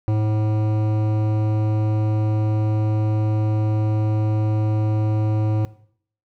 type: tone with hard clipping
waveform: sine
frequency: 107.6 Hz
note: A2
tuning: 38 cents flat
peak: -19 dBFS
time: 0.08-5.65 s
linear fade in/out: 0 ms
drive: 14 dB
effects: noise-tail reverb RT60 0.6 s tail -19 dB re dry